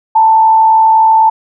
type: tone with frequency modulation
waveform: sine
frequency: 886 Hz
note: A5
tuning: 12 cents sharp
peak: -4 dBFS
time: 0.15-1.3 s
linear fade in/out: 10 ms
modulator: 59.7 Hz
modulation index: 0.3
effects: none